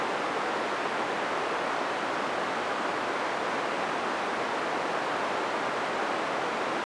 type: band-pass noise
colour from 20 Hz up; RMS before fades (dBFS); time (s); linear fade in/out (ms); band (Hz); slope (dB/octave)
white; -30; 0-6.84; 0; 310 to 1200; 12
effects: resampled to 22050 Hz